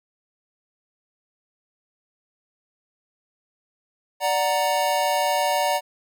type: chord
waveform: square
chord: D augmented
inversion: none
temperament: equal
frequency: 587.3 / 740 / 932.3 Hz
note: D5 / F#5 / A#5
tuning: 0 / 0 / 0 cents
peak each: -25 dBFS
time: 4.2-5.81 s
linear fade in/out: 50 ms
effects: none